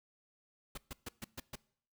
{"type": "noise bursts", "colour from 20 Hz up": "pink", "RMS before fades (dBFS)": -43, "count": 6, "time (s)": [0.75, 1.556], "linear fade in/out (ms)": 5, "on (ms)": 26, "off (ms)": 130, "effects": ["noise-tail reverb RT60 0.6 s tail -22 dB re dry"]}